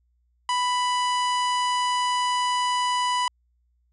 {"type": "harmonic tone", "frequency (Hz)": 990, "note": "B5", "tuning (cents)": 4, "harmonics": [1, 2, 3, 4, 5, 6, 7, 8, 9, 10], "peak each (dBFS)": [-22, -33, -30, -43, -37, -45, -40, -49, -42, -49], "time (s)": [0.49, 3.28], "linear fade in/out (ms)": 2, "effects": ["added 60 Hz sine -64 dBFS peak until 3.92 s"]}